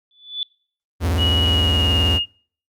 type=tone with exponential growth; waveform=sine; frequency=3473 Hz; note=A7; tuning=23 cents flat; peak=-19 dBFS; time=0.11-0.43 s; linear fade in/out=1 ms; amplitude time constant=69 ms
type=tone with vibrato; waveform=45% pulse; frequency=82.41 Hz; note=E2; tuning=in tune; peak=-17 dBFS; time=1-2.2 s; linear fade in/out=50 ms; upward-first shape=sine; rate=19 Hz; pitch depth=260 cents each way
type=tone with pitch glide; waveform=sine; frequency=2911 to 2848 Hz; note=F#7 to F7; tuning=-29 to +33 cents; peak=-18 dBFS; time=1.17-2.26 s; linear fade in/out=50 ms; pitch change=-38 cents; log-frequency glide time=1.45-1.97 s
effects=noise-tail reverb RT60 0.5 s tail -26 dB re dry + Opus 48 kbps